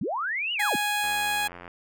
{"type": "linear two-way sweep", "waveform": "sine", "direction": "up then down", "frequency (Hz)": [129.9, 2982, 129.9], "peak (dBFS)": -26, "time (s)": [0.01, 0.76], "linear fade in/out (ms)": 5, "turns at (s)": 0.53}
{"type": "tone", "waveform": "15% pulse", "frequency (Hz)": 830.6, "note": "G#5", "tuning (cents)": 0, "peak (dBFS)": -18, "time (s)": [0.59, 1.48], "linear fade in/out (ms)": 10}
{"type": "click train", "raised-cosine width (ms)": 0.5, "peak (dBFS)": -26, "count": 57, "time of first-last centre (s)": [1.04, 1.679], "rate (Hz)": 87.7}
{"effects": []}